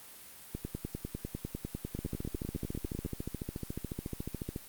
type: two click trains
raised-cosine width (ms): 3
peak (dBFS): -23 / -23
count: 37 / 26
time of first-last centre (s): 1.99-4.561 / 0.55-3.05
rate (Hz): 14 / 10
effects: white hiss -51 dBFS RMS until 4.68 s + Opus 32 kbps